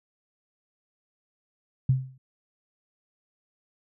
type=tone with exponential decay; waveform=sine; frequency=130.81 Hz; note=C3; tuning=in tune; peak=-15 dBFS; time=1.89-2.18 s; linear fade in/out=5 ms; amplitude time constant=62 ms; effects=none